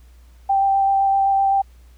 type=tone with vibrato; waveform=sine; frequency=784 Hz; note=G5; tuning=in tune; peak=-14 dBFS; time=0.49-1.62 s; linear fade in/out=10 ms; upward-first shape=square; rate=7.8 Hz; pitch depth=8 cents each way; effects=added 60 Hz sine -44 dBFS peak until 1.97 s + pink hiss -59 dBFS RMS until 1.97 s